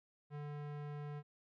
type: tone with low-pass filter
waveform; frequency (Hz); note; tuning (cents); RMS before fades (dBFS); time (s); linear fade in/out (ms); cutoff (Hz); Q
square; 146.83; D3; 0; -45; 0.3-1.23; 50; 1900; 0.67
effects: none